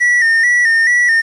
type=tone with vibrato; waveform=triangle; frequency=1883 Hz; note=A#6; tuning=17 cents sharp; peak=-7 dBFS; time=0-1.22 s; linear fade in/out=20 ms; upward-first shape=square; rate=2.3 Hz; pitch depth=56 cents each way; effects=resampled to 24000 Hz + 7-bit